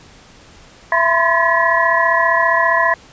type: tone cluster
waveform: sine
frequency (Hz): 668 / 1003 / 1038 / 1714 / 1924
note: E5 / B5 / C6 / A6 / B6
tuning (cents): +23 / +26 / -14 / -46 / -46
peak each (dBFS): -18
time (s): 0.92-2.94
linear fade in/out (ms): 2
effects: pink hiss -44 dBFS RMS until 3.12 s + resampled to 16000 Hz